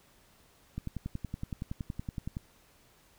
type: click train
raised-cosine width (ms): 5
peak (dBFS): -23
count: 18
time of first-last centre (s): 0.78-2.369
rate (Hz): 10.7
effects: pink hiss -63 dBFS RMS until 3.18 s